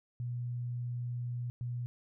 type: tone bursts at uneven times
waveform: sine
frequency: 121.6 Hz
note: B2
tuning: 26 cents flat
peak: -34 dBFS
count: 2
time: 0.2-1.5 / 1.61-1.86 s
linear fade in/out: 0 ms
effects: none